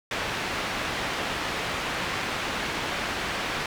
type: low-pass noise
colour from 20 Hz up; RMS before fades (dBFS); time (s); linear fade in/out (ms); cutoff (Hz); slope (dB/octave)
white; -30; 0.11-3.66; 2; 2500; 12
effects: none